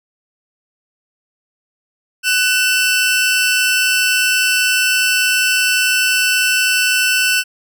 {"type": "tone pair together", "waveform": "sawtooth", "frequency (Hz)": [1500.3, 2677], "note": ["F#6", "E7"], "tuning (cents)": [24, 26], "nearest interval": "minor seventh", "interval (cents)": 1002, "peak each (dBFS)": -12, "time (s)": [2.23, 7.44], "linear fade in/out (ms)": 50, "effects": []}